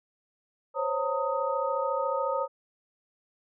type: tone cluster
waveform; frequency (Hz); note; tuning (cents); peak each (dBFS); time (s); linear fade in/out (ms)
sine; 517 / 551 / 915 / 1252; C5 / C#5 / A#5 / D#6; -21 / -11 / -32 / +10; -32 / -30 / -32 / -32; 0.74-2.48; 50
effects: none